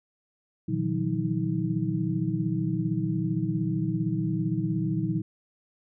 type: tone cluster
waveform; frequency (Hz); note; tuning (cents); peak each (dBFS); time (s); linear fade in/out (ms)
sine; 118.9 / 152 / 167.6 / 185 / 317.2; A#2 / D#3 / E3 / F#3 / D#4; +35 / -40 / +29 / 0 / +33; -31; 0.68-5.22; 10
effects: none